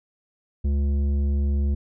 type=tone with tanh clipping; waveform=sine; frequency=70.8 Hz; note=C#2; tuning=37 cents sharp; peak=-21 dBFS; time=0.64-1.75 s; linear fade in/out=10 ms; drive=10 dB; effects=none